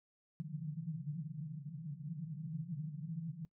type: band-pass noise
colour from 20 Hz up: white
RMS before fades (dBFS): -43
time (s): 0.4-3.45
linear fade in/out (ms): 0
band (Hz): 140 to 170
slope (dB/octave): 96
effects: noise-tail reverb RT60 0.1 s tail -20 dB re dry